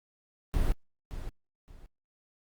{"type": "noise with echo", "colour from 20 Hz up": "brown", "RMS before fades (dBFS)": -25, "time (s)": [0.54, 0.72], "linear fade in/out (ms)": 0, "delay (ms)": 570, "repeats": 2, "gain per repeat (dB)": -12, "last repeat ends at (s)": 1.86, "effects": ["Opus 32 kbps"]}